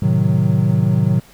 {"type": "chord", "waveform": "triangle", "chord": "A diminished seventh", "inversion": "none", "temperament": "equal", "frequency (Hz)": [110, 130.81, 155.56, 185], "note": ["A2", "C3", "Eb3", "Gb3"], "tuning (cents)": [0, 0, 0, 0], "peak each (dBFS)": -16, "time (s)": [0.02, 1.2], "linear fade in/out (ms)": 5, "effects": ["pink hiss -47 dBFS RMS until 1.33 s"]}